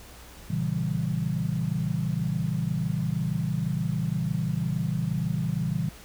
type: chord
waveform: sine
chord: A# diminished seventh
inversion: none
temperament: equal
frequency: 116.54 / 138.59 / 164.81 / 196 Hz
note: A#2 / C#3 / E3 / G3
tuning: 0 / 0 / 0 / 0 cents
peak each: -32 / -30 / -28 / -33 dBFS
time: 0.5-5.89 s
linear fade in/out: 5 ms
effects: added 60 Hz sine -48 dBFS peak until 6.04 s + pink hiss -48 dBFS RMS until 6.04 s